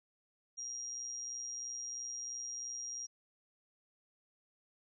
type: tone with amplitude modulation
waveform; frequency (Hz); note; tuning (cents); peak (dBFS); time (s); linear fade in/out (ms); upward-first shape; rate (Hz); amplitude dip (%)
sine; 5700; F8; +34; -37; 0.57-3.07; 20; sine; 123; 60
effects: none